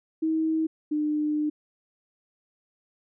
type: tone pair in turn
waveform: sine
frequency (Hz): 318.7 / 301.1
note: D#4 / D4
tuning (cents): +42 / +43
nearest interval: minor second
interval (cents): 99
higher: first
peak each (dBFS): -22 / -23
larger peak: first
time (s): 0.22-0.67 / 0.91-1.5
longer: second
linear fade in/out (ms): 10
effects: none